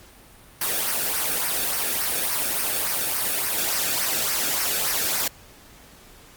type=noise with flanger; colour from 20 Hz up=white; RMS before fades=-24 dBFS; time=0.61-5.28 s; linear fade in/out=5 ms; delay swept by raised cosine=0.27 to 1.02 ms; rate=3.5 Hz; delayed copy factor=-0.55; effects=pink hiss -49 dBFS RMS until 6.36 s + Opus 48 kbps